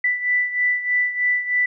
sine beating tone pair, 1979 / 1982.2 Hz, B6 / B6, +3 / +6 cents, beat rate 3.2 Hz, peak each -19 / -24 dBFS, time 0.04-1.66 s, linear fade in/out 5 ms, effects none

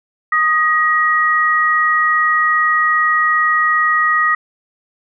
sine tone pair together, 1242.5 / 1900 Hz, D#6 / A#6, -3 / +33 cents, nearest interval perfect fifth, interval 736 cents, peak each -14 dBFS, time 0.32-4.35 s, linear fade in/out 5 ms, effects none

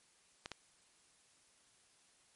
clicks, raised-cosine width 0.2 ms, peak -25 dBFS, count 2, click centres 0.459 / 0.517 s, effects white hiss -69 dBFS RMS until 2.35 s + MP3 48 kbps

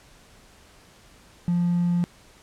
triangle tone with hard clipping, 174.61 Hz, F3, in tune, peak -20 dBFS, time 1.48-2.04 s, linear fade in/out 0 ms, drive 4 dB, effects pink hiss -53 dBFS RMS until 2.42 s + low-pass 10000 Hz 12 dB/octave

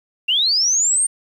sine linear sweep, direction up, 2692 to 8910 Hz, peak -14 dBFS, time 0.28-1.07 s, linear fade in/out 10 ms, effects 8-bit

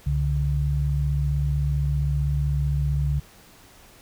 sine tone pair together, 67.2 / 142.79 Hz, C2 / D3, +47 / -48 cents, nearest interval octave + minor second, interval 1305 cents, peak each -23 dBFS, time 0.06-3.2 s, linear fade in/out 10 ms, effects pink hiss -51 dBFS RMS until 4.01 s

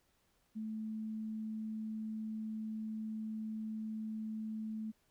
sine tone, 218.2 Hz, A3, 14 cents flat, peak -38 dBFS, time 0.55-4.92 s, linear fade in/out 20 ms, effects pink hiss -75 dBFS RMS until 5.1 s

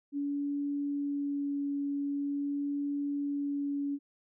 sine tone with vibrato, 284.3 Hz, C#4, 44 cents sharp, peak -30 dBFS, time 0.12-3.99 s, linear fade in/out 50 ms, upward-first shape sine, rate 0.44 Hz, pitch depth 8 cents each way, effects none

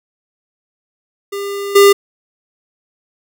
square tone with level steps, 400.7 Hz, G4, 38 cents sharp, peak -21 / -5 dBFS, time 1.32-1.93 s, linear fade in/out 10 ms, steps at 1.75 s, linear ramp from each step 10 ms, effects none

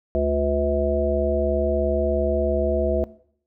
harmonic tone with a mistuned harmonic, 71.6 Hz, D2, 43 cents flat, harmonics 1 / 3 / 5 / 7 / 9, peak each -25 / -29 / -25 / -26 / -23 dBFS, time 0.15-3.04 s, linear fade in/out 0 ms, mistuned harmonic 3, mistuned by +23 cents, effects noise-tail reverb RT60 0.6 s tail -19 dB re dry

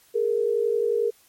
sine tone pair together, 415 / 466.2 Hz, G#4 / A#4, -1 / 0 cents, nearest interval major second, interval 201 cents, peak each -24 / -22 dBFS, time 0.14-1.11 s, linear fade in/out 20 ms, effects white hiss -58 dBFS RMS until 1.28 s + MP3 64 kbps

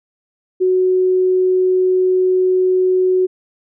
sine tone, 370 Hz, F#4, in tune, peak -11 dBFS, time 0.6-3.27 s, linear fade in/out 20 ms, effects none

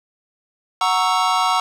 square chord, F# dominant seventh, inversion none, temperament equal, 740 / 932.3 / 1108.7 / 1318.5 Hz, F#5 / A#5 / C#6 / E6, 0 / 0 / 0 / 0 cents, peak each -22 dBFS, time 0.81-1.6 s, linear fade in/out 2 ms, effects low-pass 7000 Hz 12 dB/octave + 8-bit

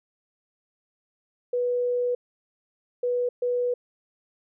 sine tone bursts at uneven times, 490.3 Hz, B4, 13 cents flat, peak -22 dBFS, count 3, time 1.53-2.15 / 3.03-3.29 / 3.42-3.74 s, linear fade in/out 5 ms, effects none

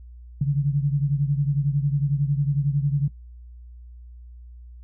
sine beating tone pair, 140.1 / 151.1 Hz, C#3 / D3, +19 / +50 cents, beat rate 11 Hz, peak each -20 / -25 dBFS, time 0.41-3.08 s, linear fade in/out 5 ms, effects noise-tail reverb RT60 0.1 s tail -18 dB re dry + added 60 Hz sine -40 dBFS peak until 4.83 s

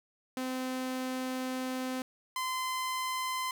sawtooth tone pair in turn, 257.5 / 1030 Hz, C4 / C6, -28 / -28 cents, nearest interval 2 octaves, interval 2400 cents, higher second, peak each -29 / -28 dBFS, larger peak second, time 0.37-2.02 / 2.36-3.51 s, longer first, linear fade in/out 2 ms, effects 11-bit

